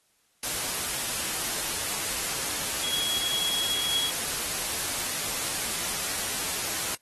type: tone in noise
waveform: sine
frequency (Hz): 3322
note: G#7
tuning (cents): 0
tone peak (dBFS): -27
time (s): 2.84-4.1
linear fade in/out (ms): 2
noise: white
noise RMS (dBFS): -30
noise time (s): 0.43-6.95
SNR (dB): 0
effects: white hiss -68 dBFS RMS until 7.01 s + AAC 32 kbps